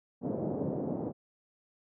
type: band-pass noise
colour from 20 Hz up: pink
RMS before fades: -34 dBFS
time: 0.21-1.13 s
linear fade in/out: 50 ms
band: 140 to 600 Hz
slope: 24 dB/octave
effects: none